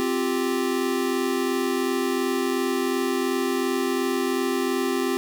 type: chord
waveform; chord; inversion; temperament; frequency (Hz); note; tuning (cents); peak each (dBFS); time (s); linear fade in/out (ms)
square; C suspended fourth; none; equal; 261.6 / 349.2 / 392; C4 / F4 / G4; 0 / 0 / 0; -27 / -28 / -27; 0-5.17; 0
effects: none